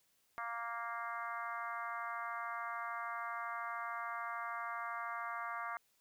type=harmonic tone; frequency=233.1 Hz; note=A#3; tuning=in tune; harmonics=3 / 4 / 5 / 6 / 7 / 8 / 9; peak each=-47 / -48 / -42 / -47 / -49 / -55 / -51 dBFS; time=0.38-5.77 s; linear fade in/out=0 ms; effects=white hiss -75 dBFS RMS until 6 s